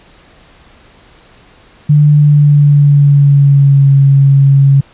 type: tone with pitch glide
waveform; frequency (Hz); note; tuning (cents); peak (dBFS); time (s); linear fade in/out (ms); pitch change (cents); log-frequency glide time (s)
sine; 148.1 to 138.18; D3 to C#3; +15 to -5; -3; 1.89-4.81; 10; -120; 2.12-3.91
effects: pink hiss -43 dBFS RMS until 4.93 s + resampled to 8000 Hz